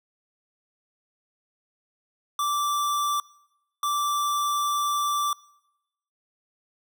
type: tone bursts at uneven times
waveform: square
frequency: 1169 Hz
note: D6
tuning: 8 cents flat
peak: -24 dBFS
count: 2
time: 2.39-3.2 / 3.83-5.33 s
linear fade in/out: 2 ms
effects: noise-tail reverb RT60 0.9 s tail -23 dB re dry